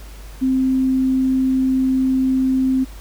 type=tone; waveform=sine; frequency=261.6 Hz; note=C4; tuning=in tune; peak=-14 dBFS; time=0.41-2.85 s; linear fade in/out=20 ms; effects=added 50 Hz sine -34 dBFS peak until 3 s + pink hiss -44 dBFS RMS until 3 s